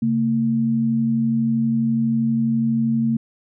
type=tone pair together; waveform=sine; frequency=135.4 / 227.7 Hz; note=C#3 / A#3; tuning=-40 / -40 cents; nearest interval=major sixth; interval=900 cents; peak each=-25 / -17 dBFS; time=0.02-3.17 s; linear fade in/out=5 ms; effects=none